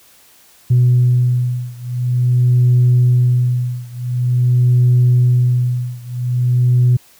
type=beating tone pair; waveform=sine; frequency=123.47 / 123.94 Hz; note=B2 / B2; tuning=0 / +7 cents; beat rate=0.47 Hz; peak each=-12 / -13 dBFS; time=0.7-6.97 s; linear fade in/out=10 ms; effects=tanh soft clip ceiling -5 dBFS + white hiss -48 dBFS RMS until 7.19 s

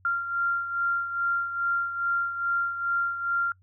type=beating tone pair; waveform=sine; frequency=1386 / 1388.4 Hz; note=F6 / F6; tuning=-14 / -11 cents; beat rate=2.4 Hz; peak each=-25 / -32 dBFS; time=0.05-3.52 s; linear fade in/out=2 ms; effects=noise-tail reverb RT60 0.1 s tail -25 dB re dry + added 93 Hz sine -57 dBFS peak until 3.62 s

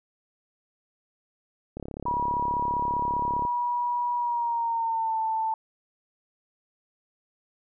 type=click train; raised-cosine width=2 ms; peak=-22 dBFS; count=60; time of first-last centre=1.77-3.451 s; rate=35.1 Hz
type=tone with pitch glide; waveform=sine; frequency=967 to 886.7 Hz; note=B5 to A5; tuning=-37 to +13 cents; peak=-24 dBFS; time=2.06-5.54 s; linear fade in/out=2 ms; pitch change=-150 cents; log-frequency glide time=4.15-5.19 s
effects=none

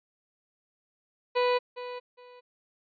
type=tone with echo; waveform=30% pulse; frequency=493.9 Hz; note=B4; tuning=in tune; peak=-20 dBFS; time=1.35-1.59 s; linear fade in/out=20 ms; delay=410 ms; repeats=2; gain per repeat=-13 dB; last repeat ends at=2.41 s; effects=resampled to 11025 Hz

